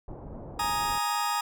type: low-pass noise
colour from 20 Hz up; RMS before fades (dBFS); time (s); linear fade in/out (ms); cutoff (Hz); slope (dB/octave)
pink; -41; 0.08-0.98; 2; 840; 24
type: chord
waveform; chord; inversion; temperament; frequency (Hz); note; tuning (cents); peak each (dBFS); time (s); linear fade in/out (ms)
40% pulse; Ab suspended second; none; just; 830.6 / 934.4 / 1245.9; Ab5 / Bb5 / Eb6; 0 / +4 / +2; -30; 0.59-1.41; 5
effects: none